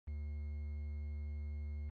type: tone with quantisation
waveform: triangle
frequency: 74 Hz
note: D2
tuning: 14 cents sharp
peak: -37 dBFS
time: 0.07-1.9 s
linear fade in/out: 10 ms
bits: 10
effects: low-pass 2000 Hz 12 dB/octave + MP3 64 kbps